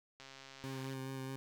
click train, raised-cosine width 0.2 ms, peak -35 dBFS, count 100, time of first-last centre 0.2-0.933 s, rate 135 Hz
20% pulse tone with vibrato, 133 Hz, C3, 29 cents sharp, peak -36 dBFS, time 0.64-1.36 s, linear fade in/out 0 ms, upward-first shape sine, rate 4.7 Hz, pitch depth 16 cents each way
effects none

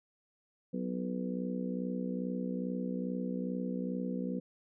harmonic tone with a mistuned harmonic, 62.4 Hz, B1, 19 cents sharp, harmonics 3 / 4 / 5 / 6 / 7 / 8, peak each -36 / -37 / -47 / -48 / -49 / -42 dBFS, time 0.73-4.4 s, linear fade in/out 10 ms, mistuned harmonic 8, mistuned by -16 cents, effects none

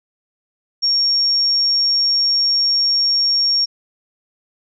sine tone, 5540 Hz, F8, 15 cents flat, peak -13 dBFS, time 0.82-3.66 s, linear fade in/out 20 ms, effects none

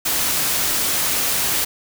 white noise, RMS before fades -20 dBFS, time 0.05-1.65 s, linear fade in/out 10 ms, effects none

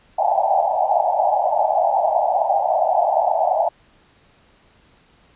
white band-pass noise, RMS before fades -18 dBFS, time 0.18-3.69 s, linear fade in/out 10 ms, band 610 to 860 Hz, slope 96 dB/octave, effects pink hiss -55 dBFS RMS until 5.35 s + resampled to 8000 Hz

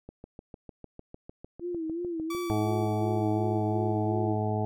click train, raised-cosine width 2 ms, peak -29 dBFS, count 17, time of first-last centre 0.09-2.5 s, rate 6.64 Hz
sine tone with vibrato, 335.2 Hz, E4, 29 cents sharp, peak -30 dBFS, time 1.6-4.36 s, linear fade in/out 50 ms, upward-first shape sine, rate 2.8 Hz, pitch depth 95 cents each way
sawtooth tone with exponential decay, 1151 Hz, D6, 35 cents flat, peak -31 dBFS, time 2.3-4.51 s, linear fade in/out 5 ms, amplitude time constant 480 ms
harmonic tone, 106.8 Hz, G#2, 49 cents sharp, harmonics 1 / 2 / 3 / 4 / 6 / 7 / 8, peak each -29 / -34 / -38 / -34 / -36 / -35 / -38 dBFS, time 2.5-4.65 s, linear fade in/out 0 ms
effects none

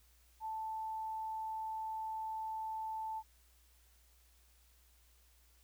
sine tone, 880 Hz, A5, in tune, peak -38 dBFS, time 0.4-3.23 s, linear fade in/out 50 ms, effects added 60 Hz sine -66 dBFS peak until 5.63 s + white hiss -70 dBFS RMS until 5.63 s

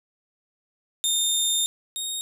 20% pulse tone pair in turn, 3638 / 3721 Hz, A#7 / A#7, -43 / -4 cents, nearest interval unison, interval 39 cents, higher second, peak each -15 / -22 dBFS, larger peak first, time 1.04-1.66 / 1.96-2.21 s, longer first, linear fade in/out 0 ms, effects none

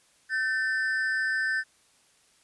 triangle ring-modulated tone, 1658 Hz, G#6, 3 cents flat, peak -20 dBFS, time 0.29-1.64 s, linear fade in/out 50 ms, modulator 123 Hz, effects white hiss -63 dBFS RMS until 2.43 s + resampled to 24000 Hz

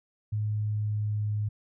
sine tone with pitch glide, 106.2 to 105.16 Hz, G#2 to G#2, +39 to +22 cents, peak -26 dBFS, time 0.32-1.49 s, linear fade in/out 10 ms, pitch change -17 cents, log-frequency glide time 0.44-1.29 s, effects none

